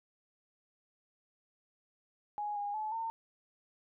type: tone with pitch steps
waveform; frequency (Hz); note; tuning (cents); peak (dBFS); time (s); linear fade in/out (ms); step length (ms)
sine; 832 / 817 / 861 / 906; G#5 / G#5 / A5 / A#5; +3 / -29 / -38 / -50; -34; 2.38-3.1; 0; 180
effects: none